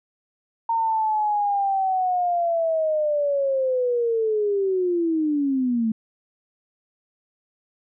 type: linear sweep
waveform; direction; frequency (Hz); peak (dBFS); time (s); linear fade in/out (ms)
sine; down; 920 to 217; -19; 0.69-5.92; 5
effects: none